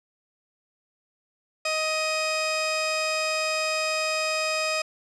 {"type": "tone pair together", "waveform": "25% pulse", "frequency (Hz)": [627, 2508], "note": ["D#5", "D#7"], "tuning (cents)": [13, 13], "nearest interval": "2 octaves", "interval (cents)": 2400, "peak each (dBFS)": -23, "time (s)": [1.65, 4.82], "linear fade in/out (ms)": 5, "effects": ["resampled to 24000 Hz"]}